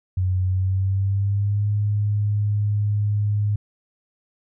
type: tone with pitch glide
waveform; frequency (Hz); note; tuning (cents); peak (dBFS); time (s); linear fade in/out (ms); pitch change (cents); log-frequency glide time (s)
sine; 92.5 to 103.83; F#2 to G#2; 0 to 0; -18; 0.17-3.56; 5; +200; 0.44-1.69
effects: none